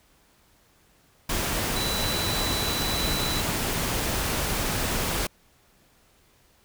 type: tone in noise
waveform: sine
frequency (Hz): 3967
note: B7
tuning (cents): +7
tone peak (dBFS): -30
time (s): 1.76-3.41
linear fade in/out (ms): 5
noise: pink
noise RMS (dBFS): -27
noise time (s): 1.29-5.27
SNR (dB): -6
effects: pink hiss -61 dBFS RMS until 6.64 s